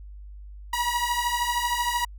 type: beating tone pair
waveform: sawtooth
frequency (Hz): 957 / 970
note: A#5 / B5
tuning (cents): +45 / -31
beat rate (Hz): 13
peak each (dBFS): -23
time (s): 0.73-2.05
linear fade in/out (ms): 5
effects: added 50 Hz sine -39 dBFS peak until 2.18 s